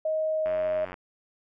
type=tone with pitch glide; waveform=sine; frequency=628 to 621.5 Hz; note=D#5 to D#5; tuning=+16 to -2 cents; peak=-24 dBFS; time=0.05-0.85 s; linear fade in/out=5 ms; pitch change=-18 cents; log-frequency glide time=0.33-0.74 s
type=click train; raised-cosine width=0.5 ms; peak=-24 dBFS; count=45; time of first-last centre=0.46-0.941 s; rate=91.4 Hz
effects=none